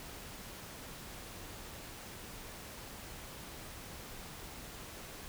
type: silence
effects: pink hiss -48 dBFS RMS until 5.28 s